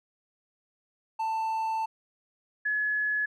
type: tone pair in turn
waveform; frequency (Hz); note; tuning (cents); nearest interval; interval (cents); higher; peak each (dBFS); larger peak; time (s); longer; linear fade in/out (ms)
triangle / sine; 888 / 1700.2; A5 / G#6; +16 / +40; major seventh; 1124; second; -25 / -25; neither; 1.19-1.86 / 2.65-3.26; first; 10
effects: none